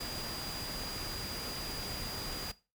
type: tone in noise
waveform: sine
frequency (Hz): 4840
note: D#8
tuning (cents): -49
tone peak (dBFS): -40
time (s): 0-2.52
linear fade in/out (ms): 10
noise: pink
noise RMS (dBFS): -41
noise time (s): 0-2.52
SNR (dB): -2
effects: noise-tail reverb RT60 0.3 s tail -19 dB re dry